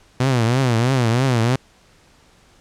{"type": "tone with vibrato", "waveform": "sawtooth", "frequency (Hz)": 123.1, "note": "B2", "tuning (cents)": -5, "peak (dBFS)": -11, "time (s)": [0.2, 1.56], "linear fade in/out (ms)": 5, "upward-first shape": "triangle", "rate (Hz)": 3.1, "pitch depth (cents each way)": 190, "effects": ["pink hiss -53 dBFS RMS until 2.6 s", "low-pass 8000 Hz 12 dB/octave"]}